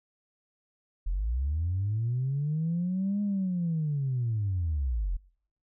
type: linear two-way sweep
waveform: sine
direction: up then down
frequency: 39.25 to 207 to 39.25 Hz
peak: -25 dBFS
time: 1.06-5.17 s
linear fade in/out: 10 ms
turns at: 3.22 s
effects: noise-tail reverb RT60 0.6 s tail -25 dB re dry + tanh soft clip ceiling -22 dBFS